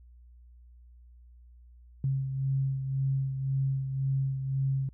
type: beating tone pair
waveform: sine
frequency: 134.8 / 136.7 Hz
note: C#3 / C#3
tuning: -48 / -24 cents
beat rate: 1.9 Hz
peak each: -27 / -36 dBFS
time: 2.04-4.89 s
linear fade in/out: 2 ms
effects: added 60 Hz sine -51 dBFS peak until 4.93 s